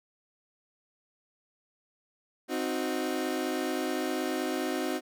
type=chord; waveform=30% pulse; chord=C diminished; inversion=none; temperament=equal with one note detuned; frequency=261.6 / 311.1 / 366.8 Hz; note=C4 / Eb4 / Gb4; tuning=0 / 0 / -15 cents; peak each=-31 dBFS; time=2.48-5.01 s; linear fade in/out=50 ms; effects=none